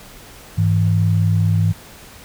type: tone pair together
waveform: sine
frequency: 101.92 / 162.4 Hz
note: G#2 / E3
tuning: -32 / -26 cents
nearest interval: minor sixth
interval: 806 cents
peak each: -14 / -18 dBFS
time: 0.57-1.73 s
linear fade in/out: 20 ms
effects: pink hiss -41 dBFS RMS until 2.24 s